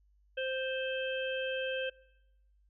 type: harmonic tone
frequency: 523.3 Hz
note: C5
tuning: in tune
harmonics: 1 / 3 / 5 / 6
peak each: -34 / -39 / -41 / -42 dBFS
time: 0.37-1.9 s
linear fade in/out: 10 ms
effects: noise-tail reverb RT60 1.0 s tail -24 dB re dry + added 50 Hz sine -64 dBFS peak until 2.69 s